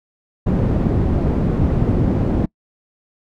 white low-pass noise, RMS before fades -17 dBFS, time 0.46-2.46 s, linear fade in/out 10 ms, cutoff 220 Hz, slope 12 dB/octave, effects noise-tail reverb RT60 0.1 s tail -26 dB re dry

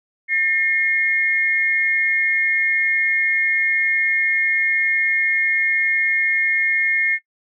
sine tone pair together, 1804 / 2145 Hz, A6 / C7, +43 / +42 cents, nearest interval minor third, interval 299 cents, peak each -22 / -17 dBFS, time 0.28-7.19 s, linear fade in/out 50 ms, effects noise-tail reverb RT60 0.1 s tail -18 dB re dry

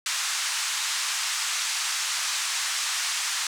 white band-pass noise, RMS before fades -28 dBFS, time 0.06-3.47 s, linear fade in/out 2 ms, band 1000 to 8000 Hz, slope 24 dB/octave, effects none

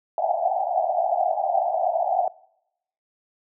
white band-pass noise, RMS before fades -23 dBFS, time 0.18-2.28 s, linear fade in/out 2 ms, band 640 to 790 Hz, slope 96 dB/octave, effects noise-tail reverb RT60 0.8 s tail -23 dB re dry

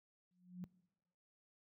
sine tone with exponential growth, 180 Hz, F#3, 47 cents flat, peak -40 dBFS, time 0.31-0.64 s, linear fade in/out 0 ms, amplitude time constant 71 ms, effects noise-tail reverb RT60 1.0 s tail -22 dB re dry + high-pass 80 Hz 12 dB/octave

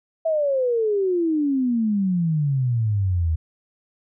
sine exponential sweep, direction down, 659.3 to 77.7 Hz, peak -18 dBFS, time 0.25-3.36 s, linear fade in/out 10 ms, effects none

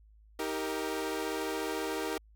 sawtooth chord, Eb major, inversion none, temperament equal with one note detuned, 315.5 / 392 / 466.2 Hz, Eb4 / G4 / Bb4, +24 / 0 / 0 cents, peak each -33 dBFS, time 0.39-2.18 s, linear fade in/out 5 ms, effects added 53 Hz sine -56 dBFS peak until 2.35 s

